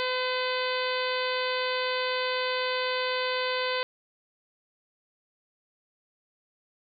harmonic tone, 508 Hz, B4, 49 cents sharp, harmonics 1 / 2 / 3 / 4 / 5 / 6 / 7 / 8 / 9, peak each -30 / -33 / -35 / -36 / -37 / -38 / -38 / -39 / -40 dBFS, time 0-3.83 s, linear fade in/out 0 ms, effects none

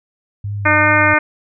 sine tone with vibrato, 100.2 Hz, G2, 38 cents sharp, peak -20 dBFS, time 0.44-1.14 s, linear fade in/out 5 ms, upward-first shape sine, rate 2.5 Hz, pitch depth 43 cents each way
harmonic tone, 303.3 Hz, D#4, 44 cents flat, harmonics 1 / 2 / 3 / 4 / 5 / 6 / 7 / 8, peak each -21 / -19 / -20 / -18 / -16 / -18 / -17 / -21 dBFS, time 0.65-1.19 s, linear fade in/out 10 ms
effects none

